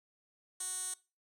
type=tone with band-pass filter; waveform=15% pulse; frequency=370 Hz; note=F#4; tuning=in tune; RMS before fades=-39 dBFS; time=0.6-0.94 s; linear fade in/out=5 ms; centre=8500 Hz; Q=5.4; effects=noise-tail reverb RT60 0.3 s tail -20 dB re dry